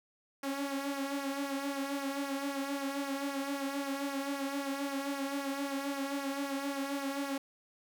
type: tone with flanger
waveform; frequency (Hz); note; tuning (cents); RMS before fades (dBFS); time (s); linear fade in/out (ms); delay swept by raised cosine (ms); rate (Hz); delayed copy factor
sawtooth; 277.4; C#4; +1; -36; 0.43-7.38; 5; 0.25 to 3.35; 3.8; -0.65
effects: none